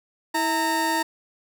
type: tone pair together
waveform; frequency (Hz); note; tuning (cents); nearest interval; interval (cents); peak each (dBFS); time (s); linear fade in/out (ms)
30% pulse; 325.3 / 920; E4 / A#5; -23 / -23; octave + tritone; 1800; -24 / -20; 0.34-1.03; 10
effects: none